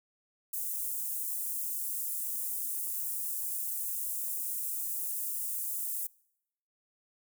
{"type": "high-pass noise", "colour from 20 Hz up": "white", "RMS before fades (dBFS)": -35, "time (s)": [0.53, 6.07], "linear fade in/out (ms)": 5, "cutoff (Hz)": 8600, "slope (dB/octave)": 24, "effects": ["noise-tail reverb RT60 0.8 s tail -25 dB re dry"]}